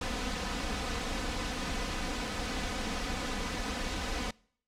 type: noise with comb filter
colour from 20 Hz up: pink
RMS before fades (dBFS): -34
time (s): 0.01-4.31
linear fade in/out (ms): 5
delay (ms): 4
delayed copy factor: +0.65
effects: noise-tail reverb RT60 0.6 s tail -25 dB re dry + low-pass 6000 Hz 12 dB/octave